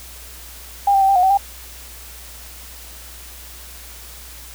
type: tone with pitch steps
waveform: sine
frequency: 802 / 784 / 774 / 789 / 724 / 764 / 796 Hz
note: G5 / G5 / G5 / G5 / F#5 / G5 / G5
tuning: +39 / 0 / -22 / +11 / -38 / -45 / +26 cents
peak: -11 dBFS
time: 0.87-1.374 s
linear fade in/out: 5 ms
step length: 72 ms
effects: added 60 Hz sine -40 dBFS peak until 4.54 s + white hiss -39 dBFS RMS until 4.54 s